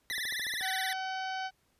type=tone with vibrato; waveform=25% pulse; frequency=1864.7 Hz; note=A#6; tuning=in tune; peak=-29 dBFS; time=0.1-0.93 s; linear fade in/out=0 ms; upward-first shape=sine; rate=19 Hz; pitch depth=150 cents each way
type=click train; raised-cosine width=1 ms; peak=-35 dBFS; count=8; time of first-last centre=0.11-0.61 s; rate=14 Hz
type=harmonic tone; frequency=758 Hz; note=F#5; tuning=42 cents sharp; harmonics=1 / 2 / 3 / 4 / 5 / 6 / 7 / 8; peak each=-35 / -39 / -47 / -45 / -53 / -49 / -53 / -57 dBFS; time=0.6-1.51 s; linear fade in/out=50 ms
effects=pink hiss -72 dBFS RMS until 1.79 s + resampled to 32000 Hz